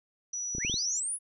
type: tone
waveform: sine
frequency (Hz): 5880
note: F#8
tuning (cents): -12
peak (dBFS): -32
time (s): 0.33-1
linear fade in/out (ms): 5
type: clicks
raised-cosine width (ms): 3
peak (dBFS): -25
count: 5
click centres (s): 0.55 / 0.583 / 0.649 / 0.698 / 0.741
type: linear sweep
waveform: sine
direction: up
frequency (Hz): 1480 to 10548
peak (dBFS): -30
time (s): 0.59-1.19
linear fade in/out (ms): 50
effects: none